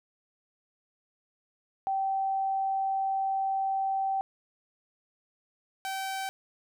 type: tone pair in turn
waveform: sine / sawtooth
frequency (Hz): 775 / 771.5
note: G5 / G5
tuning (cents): -20 / -28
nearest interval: unison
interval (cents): 8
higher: first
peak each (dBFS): -26 / -28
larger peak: first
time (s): 1.87-4.21 / 5.85-6.29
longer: first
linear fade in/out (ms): 0
effects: none